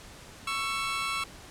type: tone pair together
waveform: 20% pulse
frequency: 1108.7 / 1332.9 Hz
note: C#6 / E6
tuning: 0 / +19 cents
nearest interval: minor third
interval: 319 cents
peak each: -27 dBFS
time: 0.47-1.24 s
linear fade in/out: 5 ms
effects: pink hiss -48 dBFS RMS until 1.5 s + low-pass 10000 Hz 12 dB/octave